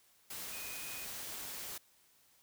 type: tone in noise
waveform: sine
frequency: 2489 Hz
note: D#7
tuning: in tune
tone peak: -49 dBFS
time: 0.52-1.05 s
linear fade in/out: 5 ms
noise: white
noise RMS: -44 dBFS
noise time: 0.3-1.78 s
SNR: -8 dB
effects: white hiss -68 dBFS RMS until 2.42 s